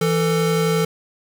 square tone pair together, 165.5 / 444.9 Hz, E3 / A4, +7 / +19 cents, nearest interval octave + perfect fourth, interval 1712 cents, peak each -20 dBFS, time 0.01-0.85 s, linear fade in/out 5 ms, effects none

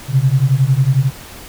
sine beating tone pair, 128.2 / 139.2 Hz, C3 / C#3, -35 / +8 cents, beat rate 11 Hz, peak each -13 dBFS, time 0.08-1.11 s, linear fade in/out 50 ms, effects pink hiss -35 dBFS RMS until 1.48 s

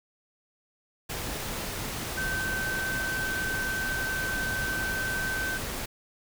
sine tone in noise, 1542 Hz, G6, 29 cents flat, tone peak -29 dBFS, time 2.17-5.58 s, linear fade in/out 10 ms, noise pink, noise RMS -34 dBFS, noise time 1.09-5.86 s, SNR +2 dB, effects none

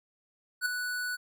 square tone with ADSR envelope, 1480 Hz, F#6, in tune, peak -25 dBFS, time 0.61-1.17 s, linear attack 48 ms, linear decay 6 ms, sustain -7 dB, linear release 26 ms, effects none

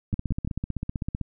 two click trains, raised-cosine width 5 ms, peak -14 / -16 dBFS, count 3 / 18, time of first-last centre 0.14-0.475 / 0.13-1.213 s, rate 5.97 / 15.7 Hz, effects none

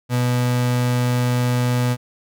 35% pulse tone, 123.47 Hz, B2, in tune, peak -15 dBFS, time 0.09-1.97 s, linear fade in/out 50 ms, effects none

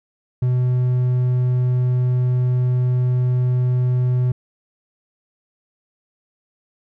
triangle tone, 125.3 Hz, B2, 25 cents sharp, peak -13 dBFS, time 0.42-4.32 s, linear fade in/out 5 ms, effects none

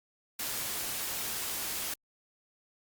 white noise, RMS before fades -35 dBFS, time 0.39-1.94 s, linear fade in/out 5 ms, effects Opus 48 kbps

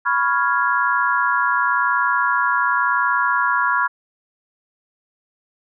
sine chord, C# dominant seventh, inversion third, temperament equal, 987.8 / 1108.7 / 1396.9 / 1661.2 Hz, B5 / C#6 / E#6 / G#6, 0 / 0 / 0 / 0 cents, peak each -21 / -22 / -20 / -22 dBFS, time 0.05-3.88 s, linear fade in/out 20 ms, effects none

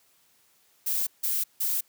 violet noise bursts, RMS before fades -27 dBFS, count 3, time 0.86-1.81 s, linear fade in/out 10 ms, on 210 ms, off 160 ms, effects white hiss -64 dBFS RMS until 1.88 s + high-pass 80 Hz 12 dB/octave

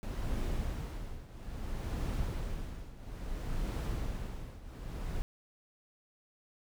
brown noise with tremolo, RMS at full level -33 dBFS, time 0.03-5.22 s, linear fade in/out 0 ms, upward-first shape triangle, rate 0.6 Hz, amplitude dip 85%, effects none

